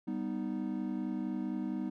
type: chord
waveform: triangle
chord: G augmented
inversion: none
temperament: equal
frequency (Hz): 196 / 246.9 / 311.1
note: G3 / B3 / D#4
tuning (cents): 0 / 0 / 0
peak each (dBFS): -36 / -35 / -36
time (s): 0.07-1.9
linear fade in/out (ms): 10
effects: none